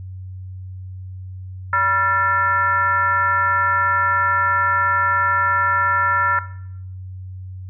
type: tone with frequency modulation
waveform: sine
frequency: 1367 Hz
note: F6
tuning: 37 cents flat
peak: -14 dBFS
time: 1.73-6.39 s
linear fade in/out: 2 ms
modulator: 397 Hz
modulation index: 0.93
effects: noise-tail reverb RT60 0.7 s tail -17 dB re dry + added 93 Hz sine -30 dBFS peak until 7.69 s